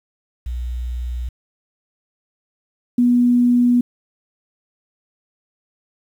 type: tone pair in turn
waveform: sine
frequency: 60.9 / 243.6 Hz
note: B1 / B3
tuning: -24 / -24 cents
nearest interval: 2 octaves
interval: 2400 cents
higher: second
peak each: -22 / -11 dBFS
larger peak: second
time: 0.46-1.29 / 2.98-3.81 s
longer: neither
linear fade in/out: 5 ms
effects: 8-bit